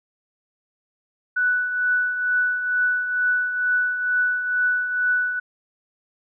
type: tone with tremolo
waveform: sine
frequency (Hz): 1484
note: F#6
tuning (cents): +5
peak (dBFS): -16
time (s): 1.36-5.4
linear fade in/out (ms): 10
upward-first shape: triangle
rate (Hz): 2.2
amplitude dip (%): 60
effects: none